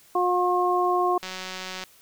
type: harmonic tone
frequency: 358.8 Hz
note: F4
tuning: 47 cents sharp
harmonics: 1 / 2 / 3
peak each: -24 / -24 / -24 dBFS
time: 0.15-1.18 s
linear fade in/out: 5 ms
type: click train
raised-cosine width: 0.2 ms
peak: -17 dBFS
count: 114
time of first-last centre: 1.23-1.838 s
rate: 186 Hz
effects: white hiss -55 dBFS RMS until 2.01 s